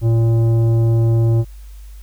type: tone with tanh clipping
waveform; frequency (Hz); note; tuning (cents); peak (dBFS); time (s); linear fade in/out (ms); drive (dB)
triangle; 114.6; A#2; -29; -13; 0.01-1.45; 50; 15
effects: added 50 Hz sine -33 dBFS peak until 2.02 s + white hiss -52 dBFS RMS until 2.02 s